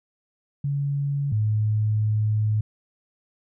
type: tone pair in turn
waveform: sine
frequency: 141.4 / 107.27 Hz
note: C#3 / A2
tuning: +35 / -44 cents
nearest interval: perfect fourth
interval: 479 cents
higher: first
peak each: -22 / -19 dBFS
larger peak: second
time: 0.64-1.32 / 1.32-2.61 s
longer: second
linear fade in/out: 5 ms
effects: none